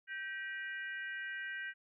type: harmonic tone with a mistuned harmonic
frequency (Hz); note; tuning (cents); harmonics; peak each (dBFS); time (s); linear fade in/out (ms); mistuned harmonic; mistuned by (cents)
480; B4; -49; 3 / 4 / 5 / 6; -41 / -44 / -52 / -54; 0.07-1.74; 50; 3; +140
effects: none